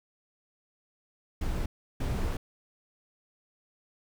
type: noise bursts at uneven times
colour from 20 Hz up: brown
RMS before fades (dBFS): -30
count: 2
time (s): 1.41-1.66 / 2-2.37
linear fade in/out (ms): 5
effects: none